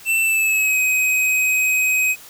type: tone with pitch glide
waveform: square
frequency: 2672 to 2523 Hz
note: E7 to D#7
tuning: +23 to +23 cents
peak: -16 dBFS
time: 0.05-2.16 s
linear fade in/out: 50 ms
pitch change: -100 cents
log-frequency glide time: 0.21-0.79 s
effects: white hiss -42 dBFS RMS until 2.29 s